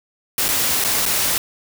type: noise with dropouts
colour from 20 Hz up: white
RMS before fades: -19 dBFS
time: 0.38-1.38 s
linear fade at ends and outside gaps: 2 ms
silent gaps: 0.483-0.487 / 0.841-0.846 / 1.056-1.061 s
effects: none